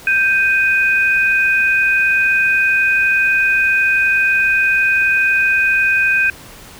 sine tone pair together, 1568 / 2489 Hz, G6 / D#7, 0 / 0 cents, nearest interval minor sixth, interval 800 cents, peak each -14 dBFS, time 0.07-6.3 s, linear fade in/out 2 ms, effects pink hiss -38 dBFS RMS until 6.79 s

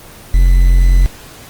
triangle tone with quantisation, 44.33 Hz, F1, 27 cents sharp, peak -3 dBFS, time 0.34-1.06 s, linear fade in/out 0 ms, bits 5, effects pink hiss -36 dBFS RMS until 1.49 s + Opus 24 kbps

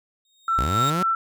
30% pulse tone with exponential growth, 3716 Hz, A#7, 6 cents flat, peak -23 dBFS, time 0.25-0.9 s, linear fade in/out 2 ms, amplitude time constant 140 ms
sine tone with tremolo, 1339 Hz, E6, 27 cents sharp, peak -18 dBFS, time 0.48-1.15 s, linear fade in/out 2 ms, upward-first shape sine, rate 3.7 Hz, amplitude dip 60%
sawtooth linear sweep, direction up, 51.91 to 190 Hz, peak -19 dBFS, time 0.58-1.03 s, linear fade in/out 5 ms
effects none

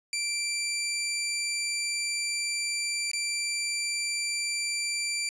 15% pulse tone with dropouts, 2349 Hz, D7, in tune, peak -21 dBFS, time 0.13-5.29 s, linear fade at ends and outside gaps 1 ms, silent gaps 3.115-3.133 s, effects resampled to 22050 Hz

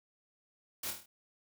white noise with echo, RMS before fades -39 dBFS, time 0.83-0.91 s, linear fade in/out 5 ms, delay 25 ms, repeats 6, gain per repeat -4 dB, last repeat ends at 1.06 s, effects none

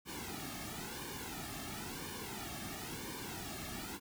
pink noise with flanger, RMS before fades -44 dBFS, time 0.05-4 s, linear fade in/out 50 ms, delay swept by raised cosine 1.5 to 2.06 ms, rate 0.98 Hz, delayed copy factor -0.8, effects none

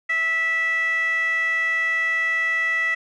15% pulse tone with band-pass filter, 655 Hz, E5, 11 cents flat, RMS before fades -22 dBFS, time 0.09-2.95 s, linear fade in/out 10 ms, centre 2000 Hz, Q 6.4, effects none

